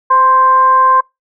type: tone with frequency modulation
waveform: sine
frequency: 1046.5 Hz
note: C6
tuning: in tune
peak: -6 dBFS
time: 0.1-1.01 s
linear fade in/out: 10 ms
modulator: 529 Hz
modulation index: 0.33
effects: noise-tail reverb RT60 0.2 s tail -25 dB re dry